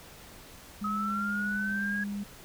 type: tone with pitch glide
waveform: sine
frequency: 206.2 to 202.9 Hz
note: G#3 to G#3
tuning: -12 to -40 cents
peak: -32 dBFS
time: 0.81-2.24 s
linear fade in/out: 10 ms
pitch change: -28 cents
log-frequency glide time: 1.11-1.87 s
type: exponential sweep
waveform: sine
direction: up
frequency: 1268 to 1661.2 Hz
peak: -30 dBFS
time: 0.84-2.04 s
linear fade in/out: 5 ms
effects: pink hiss -50 dBFS RMS until 2.44 s